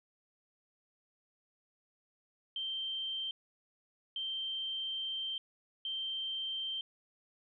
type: tone bursts at uneven times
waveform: sine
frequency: 3136 Hz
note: G7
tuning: in tune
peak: -35 dBFS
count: 3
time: 2.56-3.31 / 4.16-5.38 / 5.85-6.81 s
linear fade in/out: 2 ms
effects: none